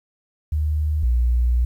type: tone pair in turn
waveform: sine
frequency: 76 / 60.29 Hz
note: D#2 / B1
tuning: -40 / -41 cents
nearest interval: major third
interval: 401 cents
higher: first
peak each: -18 / -15 dBFS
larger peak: second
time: 0.52-1.03 / 1.03-1.65 s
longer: second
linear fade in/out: 5 ms
effects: 9-bit